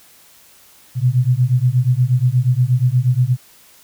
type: beating tone pair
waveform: sine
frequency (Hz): 121.4 / 129.8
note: B2 / C3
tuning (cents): -29 / -13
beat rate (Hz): 8.4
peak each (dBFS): -15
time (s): 0.95-3.37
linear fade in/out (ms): 50
effects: white hiss -48 dBFS RMS until 3.83 s